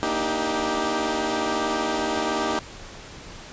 15% pulse chord, Eb major seventh, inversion second, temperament equal with one note detuned, 233.1 / 293.7 / 315.1 / 392 Hz, Bb3 / D4 / Eb4 / G4, 0 / 0 / +22 / 0 cents, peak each -24 / -25 / -21 / -21 dBFS, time 0.03-2.59 s, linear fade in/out 0 ms, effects pink hiss -41 dBFS RMS until 3.52 s + resampled to 16000 Hz

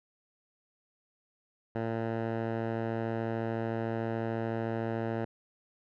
10% pulse tone with low-pass filter, 113.7 Hz, A#2, 43 cents flat, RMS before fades -33 dBFS, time 1.75-5.25 s, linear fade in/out 5 ms, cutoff 1400 Hz, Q 0.82, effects none

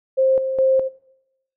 sine tone with tremolo, 528 Hz, C5, 16 cents sharp, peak -13 dBFS, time 0.17-0.89 s, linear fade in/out 20 ms, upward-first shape square, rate 2.4 Hz, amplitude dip 60%, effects noise-tail reverb RT60 0.9 s tail -22 dB re dry

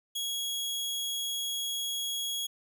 sawtooth tone, 3322 Hz, G#7, in tune, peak -28 dBFS, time 0.15-2.47 s, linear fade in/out 10 ms, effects none

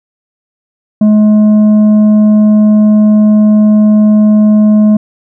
triangle tone with tanh clipping, 212.2 Hz, G#3, 38 cents sharp, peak -4 dBFS, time 1.01-4.97 s, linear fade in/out 5 ms, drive 10 dB, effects none

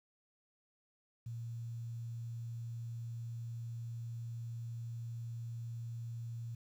sine tone with quantisation, 116.54 Hz, A#2, in tune, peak -40 dBFS, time 1.26-6.55 s, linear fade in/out 5 ms, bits 11, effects none

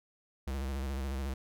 square tone with vibrato, 67.4 Hz, C#2, 48 cents flat, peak -34 dBFS, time 0.47-1.34 s, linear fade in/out 5 ms, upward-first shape square, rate 14 Hz, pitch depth 62 cents each way, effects none

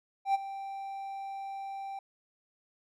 triangle tone with ADSR envelope, 784 Hz, G5, in tune, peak -20 dBFS, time 0.25-1.99 s, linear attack 94 ms, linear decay 22 ms, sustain -15 dB, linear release 3 ms, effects none

